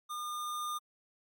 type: tone with level ramp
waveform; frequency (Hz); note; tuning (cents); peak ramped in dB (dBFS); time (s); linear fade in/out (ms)
square; 1211; D#6; -47; -38 to -35; 0.09-0.79; 20
effects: Opus 48 kbps